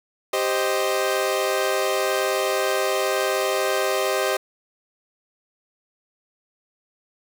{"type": "chord", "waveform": "sawtooth", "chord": "C minor", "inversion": "second", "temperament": "equal", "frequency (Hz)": [392, 523.3, 622.3], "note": ["G4", "C5", "Eb5"], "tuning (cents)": [0, 0, 0], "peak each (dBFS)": -21, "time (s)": [0.33, 4.37], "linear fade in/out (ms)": 5, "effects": []}